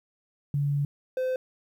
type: tone pair in turn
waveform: sine / triangle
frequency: 143 / 514.3 Hz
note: D3 / C5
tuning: -46 / -30 cents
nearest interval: octave + minor seventh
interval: 2216 cents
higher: second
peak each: -23 dBFS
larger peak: neither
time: 0.54-0.85 / 1.17-1.36 s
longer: first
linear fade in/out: 2 ms
effects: 10-bit